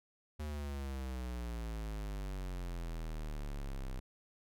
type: exponential sweep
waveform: square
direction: down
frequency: 76.5 to 31.79 Hz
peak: -39 dBFS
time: 0.39-4 s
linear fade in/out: 10 ms
effects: none